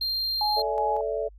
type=tone; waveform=triangle; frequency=4186 Hz; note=C8; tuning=in tune; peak=-24 dBFS; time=0.01-0.62 s; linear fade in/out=5 ms
type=tone with tremolo; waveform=sine; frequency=839 Hz; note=G#5; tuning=17 cents sharp; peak=-24 dBFS; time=0.41-1.01 s; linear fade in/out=2 ms; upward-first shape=square; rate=2.7 Hz; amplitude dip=45%
type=chord; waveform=sine; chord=A suspended fourth; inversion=none; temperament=equal with one note detuned; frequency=440 / 575.6 / 659.3 Hz; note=A4 / D5 / E5; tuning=0 / -35 / 0 cents; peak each=-29 / -30 / -31 dBFS; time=0.56-1.29 s; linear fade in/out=20 ms
effects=added 50 Hz sine -46 dBFS peak until 1.38 s